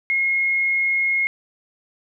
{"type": "tone", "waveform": "sine", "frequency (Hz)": 2156, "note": "C#7", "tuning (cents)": -49, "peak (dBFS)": -17, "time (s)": [0.1, 1.27], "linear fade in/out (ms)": 0, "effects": []}